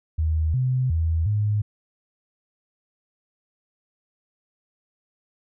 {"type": "tone with pitch steps", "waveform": "sine", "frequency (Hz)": [79, 128.4, 81.5, 104.9], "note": ["D#2", "C3", "E2", "G#2"], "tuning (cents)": [27, -32, -19, 18], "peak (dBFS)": -19, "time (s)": [0.18, 1.62], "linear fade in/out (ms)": 10, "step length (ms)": 360, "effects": []}